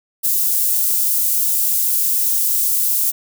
white high-pass noise, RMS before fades -17 dBFS, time 0.23-3.12 s, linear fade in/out 20 ms, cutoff 10000 Hz, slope 12 dB/octave, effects none

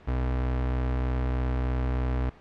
35% pulse tone, 63.2 Hz, B1, 41 cents sharp, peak -23 dBFS, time 0.07-2.3 s, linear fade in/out 10 ms, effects pink hiss -51 dBFS RMS until 2.4 s + low-pass 2000 Hz 12 dB/octave

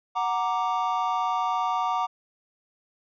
triangle chord, Gb augmented, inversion none, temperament equal, 740 / 932.3 / 1174.7 Hz, Gb5 / Bb5 / D6, 0 / 0 / 0 cents, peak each -26 dBFS, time 0.15-2.07 s, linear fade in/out 20 ms, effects resampled to 16000 Hz

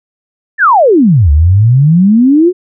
sine exponential two-way sweep, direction down then up, 1849 to 70.1 to 376.1 Hz, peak -3 dBFS, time 0.58-2.53 s, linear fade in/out 50 ms, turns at 1.31 s, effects none

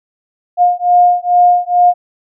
sine beating tone pair, 710 / 712.3 Hz, F5 / F5, +28 / +34 cents, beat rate 2.3 Hz, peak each -10 dBFS, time 0.57-1.94 s, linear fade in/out 50 ms, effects none

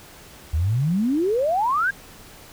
sine exponential sweep, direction up, 72.1 to 1654 Hz, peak -18 dBFS, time 0.53-1.91 s, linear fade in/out 10 ms, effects pink hiss -45 dBFS RMS until 2.52 s

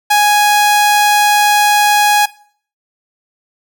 sawtooth tone, 830.6 Hz, G#5, in tune, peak -4 dBFS, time 0.1-2.26 s, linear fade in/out 10 ms, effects noise-tail reverb RT60 0.5 s tail -20 dB re dry

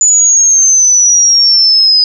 sine exponential sweep, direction down, 6990 to 4978 Hz, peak -4 dBFS, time 0.01-2.04 s, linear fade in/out 2 ms, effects none

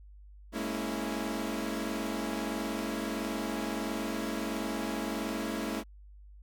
sawtooth chord, A# half-diminished seventh, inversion third, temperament equal with one note detuned, 207.7 / 229.2 / 277.2 / 329.6 Hz, G#3 / A#3 / C#4 / E4, 0 / -29 / 0 / 0 cents, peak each -34 dBFS, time 0.52-5.84 s, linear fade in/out 50 ms, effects added 50 Hz sine -49 dBFS peak until 6.42 s

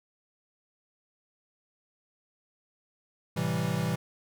square chord, A minor seventh, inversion none, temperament equal, 110 / 130.81 / 164.81 / 196 Hz, A2 / C3 / E3 / G3, 0 / 0 / 0 / 0 cents, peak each -36 / -34 / -31 / -35 dBFS, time 3.36-3.96 s, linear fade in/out 10 ms, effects none

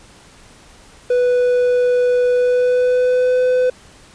triangle tone with pitch glide, 493.9 to 504.3 Hz, B4 to B4, 0 to +36 cents, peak -10 dBFS, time 1.1-3.7 s, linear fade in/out 5 ms, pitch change +36 cents, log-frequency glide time 2.33-3.42 s, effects pink hiss -45 dBFS RMS until 4.14 s + resampled to 22050 Hz

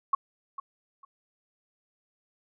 sine tone with echo, 1100 Hz, C#6, 14 cents flat, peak -19 dBFS, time 0.13-0.15 s, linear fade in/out 5 ms, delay 450 ms, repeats 2, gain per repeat -14 dB, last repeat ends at 1.05 s, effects none

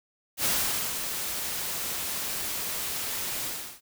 white noise with ADSR envelope, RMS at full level -25 dBFS, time 0.37-3.81 s, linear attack 77 ms, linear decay 480 ms, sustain -7 dB, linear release 360 ms, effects none

